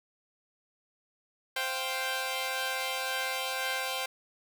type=chord; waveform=10% pulse; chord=C suspended fourth; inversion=none; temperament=equal; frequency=523.3 / 698.5 / 784 Hz; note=C5 / F5 / G5; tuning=0 / 0 / 0 cents; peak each=-26 / -31 / -26 dBFS; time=1.56-4.06 s; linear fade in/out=5 ms; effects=none